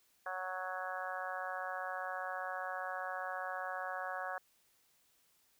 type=harmonic tone; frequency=185 Hz; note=F#3; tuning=in tune; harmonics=3 / 4 / 5 / 6 / 7 / 8 / 9; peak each=-46 / -43 / -50 / -45 / -48 / -46 / -45 dBFS; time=0.26-4.38 s; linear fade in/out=2 ms; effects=white hiss -72 dBFS RMS until 5.59 s